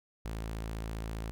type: tone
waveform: sawtooth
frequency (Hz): 55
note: A1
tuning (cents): 0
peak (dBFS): -32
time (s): 0.25-1.31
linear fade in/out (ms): 0
effects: none